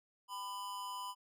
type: tone with amplitude modulation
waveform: square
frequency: 1000 Hz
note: B5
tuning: 21 cents sharp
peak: -39 dBFS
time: 0.28-1.15 s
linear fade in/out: 50 ms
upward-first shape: sine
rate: 202 Hz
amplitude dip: 55%
effects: none